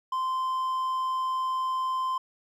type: tone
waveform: triangle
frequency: 1038 Hz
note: C6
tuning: 14 cents flat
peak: -24 dBFS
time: 0.12-2.18 s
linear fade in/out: 5 ms
effects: none